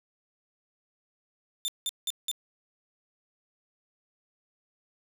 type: tone bursts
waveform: sawtooth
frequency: 3577 Hz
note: A7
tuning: 28 cents sharp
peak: -25 dBFS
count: 4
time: 1.65-2.314 s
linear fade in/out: 0 ms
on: 31 ms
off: 180 ms
effects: none